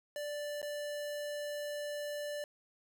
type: tone with dropouts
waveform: square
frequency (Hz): 587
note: D5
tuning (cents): -1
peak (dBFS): -38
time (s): 0.16-2.44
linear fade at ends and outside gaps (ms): 1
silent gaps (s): 0.617-0.628
effects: none